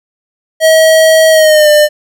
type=tone with pitch glide; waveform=square; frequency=639 to 599.7 Hz; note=D#5 to D5; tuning=+46 to +36 cents; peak=-4 dBFS; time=0.6-1.89 s; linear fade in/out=50 ms; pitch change=-110 cents; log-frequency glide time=1.3-1.69 s; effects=none